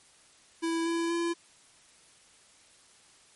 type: tone with pitch steps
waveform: square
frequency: 330.4 / 334.8 / 339.3 Hz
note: E4 / E4 / F4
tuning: +4 / +27 / -50 cents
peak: -28 dBFS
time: 0.62-1.34 s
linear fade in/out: 20 ms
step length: 240 ms
effects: white hiss -59 dBFS RMS until 3.35 s + MP3 48 kbps